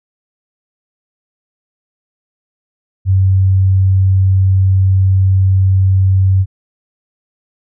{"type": "tone", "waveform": "sine", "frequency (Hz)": 95.2, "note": "F#2", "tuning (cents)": 50, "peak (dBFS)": -7, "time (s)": [3.05, 6.46], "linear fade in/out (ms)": 50, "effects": []}